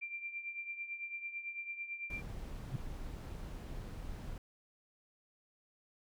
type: tone with tremolo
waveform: sine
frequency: 2367 Hz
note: D7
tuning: 13 cents sharp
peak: -37 dBFS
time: 0.01-2.22 s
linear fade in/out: 20 ms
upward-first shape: triangle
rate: 9 Hz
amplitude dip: 75%
type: noise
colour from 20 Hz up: brown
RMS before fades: -44 dBFS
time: 2.1-4.38 s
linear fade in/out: 2 ms
type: tone with exponential growth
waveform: sine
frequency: 130.81 Hz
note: C3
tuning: in tune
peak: -29 dBFS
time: 2.66-2.76 s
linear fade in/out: 5 ms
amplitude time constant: 20 ms
effects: none